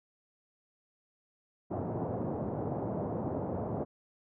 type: band-pass noise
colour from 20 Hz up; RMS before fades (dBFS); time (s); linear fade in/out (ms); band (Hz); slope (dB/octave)
pink; -35; 1.7-3.85; 20; 100 to 800; 24
effects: none